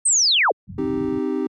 sine linear sweep, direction down, 8650 to 293.7 Hz, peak -14 dBFS, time 0.05-0.52 s, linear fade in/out 10 ms
pink low-pass noise, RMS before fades -31 dBFS, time 0.67-1.19 s, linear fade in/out 10 ms, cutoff 190 Hz, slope 48 dB/octave
triangle chord, C minor, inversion none, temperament equal, 261.6 / 311.1 / 392 Hz, C4 / Eb4 / G4, 0 / 0 / 0 cents, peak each -23 dBFS, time 0.78-1.47 s, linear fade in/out 5 ms
effects high-pass 100 Hz 12 dB/octave

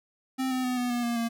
square tone with pitch steps, 261.6 / 256.4 / 251.2 / 246.2 / 241.3 / 236.4 / 231.7 Hz, C4 / C4 / B3 / B3 / B3 / A#3 / A#3, 0 / -35 / +30 / -5 / -40 / +24 / -10 cents, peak -27 dBFS, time 0.38-1.29 s, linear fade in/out 20 ms, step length 130 ms, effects none

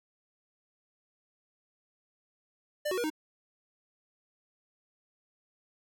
square tone with pitch steps, 595 / 371 / 479.2 / 310.3 Hz, D5 / F#4 / A#4 / D#4, +22 / +5 / +48 / -5 cents, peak -30 dBFS, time 2.85-3.102 s, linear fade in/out 10 ms, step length 63 ms, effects none

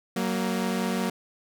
sawtooth tone pair together, 187.5 / 233.1 Hz, F#3 / A#3, +23 / 0 cents, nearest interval major third, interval 377 cents, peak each -24 dBFS, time 0.16-1.1 s, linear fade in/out 5 ms, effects none

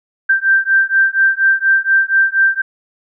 sine beating tone pair, 1568 / 1572.2 Hz, G6 / G6, 0 / +5 cents, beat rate 4.2 Hz, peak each -13 dBFS, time 0.29-2.62 s, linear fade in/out 10 ms, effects none

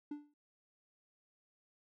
triangle tone with exponential decay, 293.7 Hz, D4, in tune, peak -35 dBFS, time 0.11-0.34 s, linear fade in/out 5 ms, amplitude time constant 48 ms, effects none

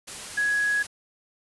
sine tone in noise, 1670 Hz, G#6, 9 cents sharp, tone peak -21 dBFS, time 0.37-0.83 s, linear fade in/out 10 ms, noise white, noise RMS -37 dBFS, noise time 0.07-0.87 s, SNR +13 dB, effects resampled to 24000 Hz

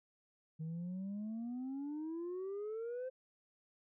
sine exponential sweep, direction up, 155.56 to 523.3 Hz, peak -37 dBFS, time 0.59-3.1 s, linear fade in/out 20 ms, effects tanh soft clip ceiling -38 dBFS

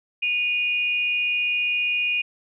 sine tone pair together, 2465 / 2820 Hz, D#7 / F7, -17 / +16 cents, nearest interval major second, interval 233 cents, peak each -21 / -28 dBFS, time 0.22-2.22 s, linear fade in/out 10 ms, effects none

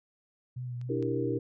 sine tone with vibrato, 123.47 Hz, B2, in tune, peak -34 dBFS, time 0.56-1.39 s, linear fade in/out 10 ms, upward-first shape triangle, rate 3.6 Hz, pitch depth 36 cents each way
clicks, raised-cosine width 0.2 ms, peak -38 / -33 dBFS, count 2, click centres 0.814 / 1.026 s
sine chord, E half-diminished seventh, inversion third, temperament equal, 293.7 / 329.6 / 392 / 466.2 Hz, D4 / E4 / G4 / Bb4, 0 / 0 / 0 / 0 cents, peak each -34 dBFS, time 0.89-1.39 s, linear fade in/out 10 ms
effects none

